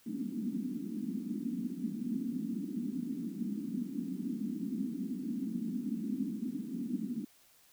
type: band-pass noise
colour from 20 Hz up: white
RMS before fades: -37 dBFS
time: 0.06-7.25 s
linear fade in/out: 5 ms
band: 200 to 270 Hz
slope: 48 dB/octave
effects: white hiss -64 dBFS RMS until 7.72 s